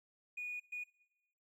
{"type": "tone bursts at uneven times", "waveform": "triangle", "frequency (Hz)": 2459, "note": "D#7", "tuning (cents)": -21, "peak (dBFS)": -36, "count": 2, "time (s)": [[0.37, 0.6], [0.72, 0.84]], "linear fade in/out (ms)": 10, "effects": ["noise-tail reverb RT60 1.0 s tail -23 dB re dry", "tanh soft clip ceiling -37 dBFS"]}